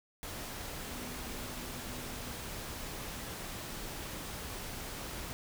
sine tone in noise, 246.9 Hz, B3, in tune, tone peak -49 dBFS, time 0.89-2.34 s, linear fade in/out 0 ms, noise pink, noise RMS -42 dBFS, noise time 0.23-5.33 s, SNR -10 dB, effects none

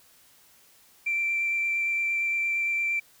sine tone with vibrato, 2349 Hz, D7, in tune, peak -23 dBFS, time 1.06-3 s, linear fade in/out 10 ms, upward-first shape sine, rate 8.7 Hz, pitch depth 9 cents each way, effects tanh soft clip ceiling -19 dBFS + white hiss -58 dBFS RMS until 3.2 s

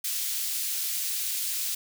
white high-pass noise, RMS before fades -30 dBFS, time 0.04-1.75 s, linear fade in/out 5 ms, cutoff 3100 Hz, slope 12 dB/octave, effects none

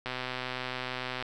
click train, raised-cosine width 0.3 ms, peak -18 dBFS, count 149, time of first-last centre 0.06-1.225 s, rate 127 Hz, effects none

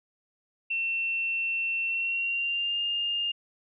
sine tone with pitch glide, 2700 to 2818 Hz, E7 to F7, +41 to +15 cents, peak -26 dBFS, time 0.7-3.32 s, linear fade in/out 10 ms, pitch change +74 cents, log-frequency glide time 1.85-2.8 s, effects none

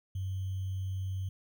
sine tone with sample-and-hold, 94.7 Hz, F#2, 41 cents sharp, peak -32 dBFS, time 0.15-1.29 s, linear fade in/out 5 ms, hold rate 3150 Hz, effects none

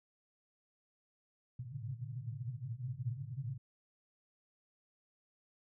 pink band-pass noise, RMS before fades -42 dBFS, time 1.59-3.58 s, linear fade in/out 5 ms, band 110 to 140 Hz, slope 96 dB/octave, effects none

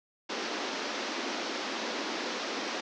pink band-pass noise, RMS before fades -35 dBFS, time 0.29-2.81 s, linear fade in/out 10 ms, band 230 to 6000 Hz, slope 48 dB/octave, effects none

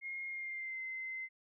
sine tone with pitch glide, 2142 to 2065 Hz, C7 to C7, +40 to -23 cents, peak -39 dBFS, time 0.01-1.29 s, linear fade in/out 50 ms, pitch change -63 cents, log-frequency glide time 0.27-0.81 s, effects none

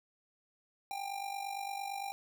square tone with amplitude modulation, 795 Hz, G5, 24 cents sharp, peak -35 dBFS, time 0.91-2.12 s, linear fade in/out 0 ms, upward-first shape sine, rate 48.8 Hz, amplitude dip 70%, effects none

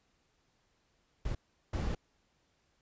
brown noise bursts at uneven times, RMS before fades -34 dBFS, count 2, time 1.25-1.35 / 1.73-1.95 s, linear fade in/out 5 ms, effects pink hiss -74 dBFS RMS until 2.81 s + resampled to 16000 Hz

